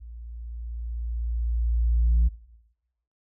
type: tone with level ramp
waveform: sine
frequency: 57.9 Hz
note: A#1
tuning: 11 cents flat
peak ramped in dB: -39 to -14 dBFS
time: 0-2.29 s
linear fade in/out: 20 ms
effects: noise-tail reverb RT60 0.9 s tail -19 dB re dry + tanh soft clip ceiling -15 dBFS